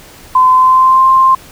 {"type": "tone with pitch glide", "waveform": "sine", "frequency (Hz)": [1024, 1052.2], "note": ["C6", "C6"], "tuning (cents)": [-38, 9], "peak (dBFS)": -4, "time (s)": [0.35, 1.35], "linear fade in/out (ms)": 5, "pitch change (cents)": 47, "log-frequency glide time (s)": [0.52, 1.06], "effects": ["pink hiss -37 dBFS RMS until 1.51 s"]}